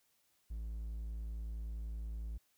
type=tone; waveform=triangle; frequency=55.3 Hz; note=A1; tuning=9 cents sharp; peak=-37 dBFS; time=0.5-2.38 s; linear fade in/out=10 ms; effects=white hiss -75 dBFS RMS until 2.57 s